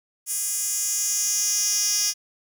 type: tone with high-pass filter sweep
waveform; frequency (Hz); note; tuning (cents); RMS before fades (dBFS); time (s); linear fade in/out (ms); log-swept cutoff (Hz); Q
10% pulse; 410.7; G#4; -19; -24; 0.26-2.14; 50; 8500 to 5200; 2.8
effects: none